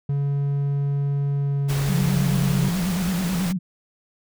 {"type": "tone with pitch glide", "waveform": "triangle", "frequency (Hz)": [141.2, 137.82], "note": ["C#3", "C#3"], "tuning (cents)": [32, -10], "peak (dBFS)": -18, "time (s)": [0.09, 2.69], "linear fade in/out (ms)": 5, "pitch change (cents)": -42, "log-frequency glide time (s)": [1.33, 2.53]}
{"type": "noise", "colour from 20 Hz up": "pink", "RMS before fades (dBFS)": -31, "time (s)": [1.68, 3.53], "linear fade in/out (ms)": 20}
{"type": "tone with vibrato", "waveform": "sine", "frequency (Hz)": 180, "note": "F#3", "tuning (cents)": -47, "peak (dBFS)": -21, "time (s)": [1.88, 3.59], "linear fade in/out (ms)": 20, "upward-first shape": "square", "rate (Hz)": 9.2, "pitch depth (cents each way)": 94}
{"effects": []}